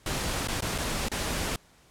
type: noise with dropouts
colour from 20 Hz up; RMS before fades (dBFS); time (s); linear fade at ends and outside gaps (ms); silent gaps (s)
pink; -30; 0.06-1.56; 2; 0.474-0.484 / 0.607-0.622 / 0.78-0.784 / 1.085-1.116
effects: pink hiss -59 dBFS RMS until 1.9 s + low-pass 11000 Hz 12 dB/octave